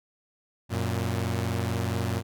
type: tone pair together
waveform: sawtooth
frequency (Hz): 92.23 / 116.54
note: F#2 / A#2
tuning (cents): -5 / 0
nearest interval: major third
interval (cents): 405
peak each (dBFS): -25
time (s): 0.69-2.23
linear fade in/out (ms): 50
effects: none